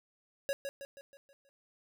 square tone with echo, 554.4 Hz, C#5, in tune, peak -31 dBFS, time 0.49-0.53 s, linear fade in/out 0 ms, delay 160 ms, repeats 6, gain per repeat -6 dB, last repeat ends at 1.49 s, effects none

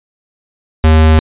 square tone, 78.9 Hz, D#2, 25 cents sharp, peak -5 dBFS, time 0.84-1.19 s, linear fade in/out 0 ms, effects resampled to 8000 Hz

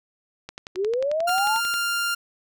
click train, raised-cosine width 0.2 ms, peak -18 dBFS, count 15, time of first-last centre 0.49-1.74 s, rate 11.2 Hz
sine linear sweep, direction up, 351.9 to 924 Hz, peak -21 dBFS, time 0.75-1.61 s, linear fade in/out 50 ms
sawtooth tone, 1396.9 Hz, F6, in tune, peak -19 dBFS, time 1.27-2.15 s, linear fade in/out 10 ms
effects none

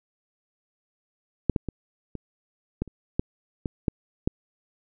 clicks, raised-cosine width 3 ms, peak -6 / -10 / -17 / -21 / -13 / -29 / -9 / -15 / -9 / -9 dBFS, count 10, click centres 1.497 / 1.562 / 1.687 / 2.153 / 2.82 / 2.877 / 3.195 / 3.658 / 3.882 / 4.275 s, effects none

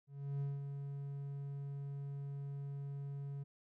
triangle tone with ADSR envelope, 140.3 Hz, C#3, 21 cents sharp, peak -33 dBFS, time 0.07-3.44 s, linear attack 340 ms, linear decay 190 ms, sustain -6 dB, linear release 15 ms, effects none

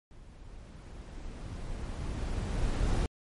brown noise with level ramp, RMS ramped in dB -51 to -27 dBFS, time 0.11-3.06 s, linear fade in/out 0 ms, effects MP3 48 kbps

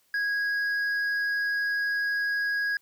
sine tone with hard clipping, 1652 Hz, G#6, 10 cents flat, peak -26 dBFS, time 0.14-2.77 s, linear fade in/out 2 ms, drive 4 dB, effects white hiss -67 dBFS RMS until 2.81 s

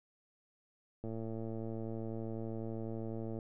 click train, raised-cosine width 2 ms, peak -29 dBFS, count 264, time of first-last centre 1.04-3.388 s, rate 112 Hz, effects none

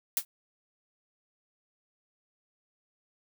blue noise with exponential decay, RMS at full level -22 dBFS, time 0.17-0.25 s, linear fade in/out 2 ms, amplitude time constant 17 ms, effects none

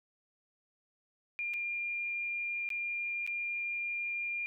sine tone with dropouts, 2402 Hz, D7, 38 cents sharp, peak -33 dBFS, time 1.39-4.46 s, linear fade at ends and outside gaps 0 ms, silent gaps 1.536-1.54 / 2.69-2.703 / 3.265-3.275 s, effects none

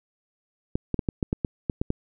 clicks, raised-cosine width 3 ms, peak -11 dBFS, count 10, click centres 0.755 / 0.943 / 0.992 / 1.088 / 1.228 / 1.329 / 1.448 / 1.698 / 1.815 / 1.904 s, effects none

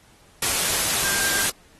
sine tone in noise, 1591 Hz, G6, 25 cents sharp, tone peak -28 dBFS, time 1.04-1.45 s, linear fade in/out 5 ms, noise white, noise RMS -22 dBFS, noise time 0.42-1.5 s, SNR -9 dB, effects pink hiss -55 dBFS RMS until 1.79 s + AAC 32 kbps

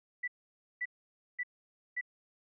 sine tone bursts, 1971 Hz, B6, 4 cents flat, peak -32 dBFS, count 4, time 0.23-2.012 s, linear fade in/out 10 ms, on 48 ms, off 530 ms, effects none

